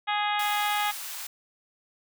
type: harmonic tone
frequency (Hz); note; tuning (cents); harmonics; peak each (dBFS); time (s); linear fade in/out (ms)
415.3; G#4; 0; 2 / 3 / 4 / 5 / 6 / 7 / 8 / 9; -27 / -32 / -34 / -34 / -37 / -39 / -36 / -39; 0.07-0.92; 20
type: high-pass noise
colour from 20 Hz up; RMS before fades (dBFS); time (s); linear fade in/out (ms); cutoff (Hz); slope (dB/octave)
white; -37; 0.39-1.27; 5; 770; 24
effects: none